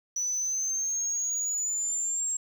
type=exponential sweep; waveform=sine; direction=up; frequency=5920 to 7550 Hz; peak=-25 dBFS; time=0.16-2.37 s; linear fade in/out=5 ms; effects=tanh soft clip ceiling -25 dBFS + 9-bit